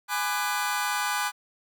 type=chord; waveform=sawtooth; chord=G# half-diminished seventh; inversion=none; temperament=just; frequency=830.6 / 996.7 / 1196.1 / 1495.1 Hz; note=G#5 / B5 / D6 / F#6; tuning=0 / +16 / +31 / +18 cents; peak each=-27 / -28 / -28 / -27 dBFS; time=0.08-1.32 s; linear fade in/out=50 ms; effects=none